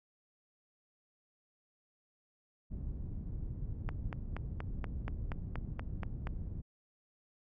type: low-pass noise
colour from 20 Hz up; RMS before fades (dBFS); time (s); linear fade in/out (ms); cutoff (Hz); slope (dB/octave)
pink; -40; 2.7-6.62; 20; 150; 12
type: click train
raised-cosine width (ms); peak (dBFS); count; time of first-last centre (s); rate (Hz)
0.5; -25; 11; 3.89-6.271; 4.2
effects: none